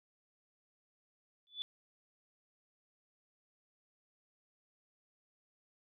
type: tone with exponential growth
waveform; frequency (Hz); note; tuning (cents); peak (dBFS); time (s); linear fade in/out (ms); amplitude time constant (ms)
sine; 3470; A7; -25; -33; 1.47-1.62; 0; 32
effects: none